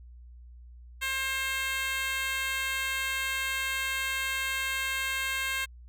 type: tone with high-pass filter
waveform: 10% pulse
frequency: 532 Hz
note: C5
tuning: 29 cents sharp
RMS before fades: -31 dBFS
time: 1.01-5.66 s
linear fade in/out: 20 ms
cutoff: 1600 Hz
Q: 1.2
effects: added 60 Hz sine -46 dBFS peak until 5.88 s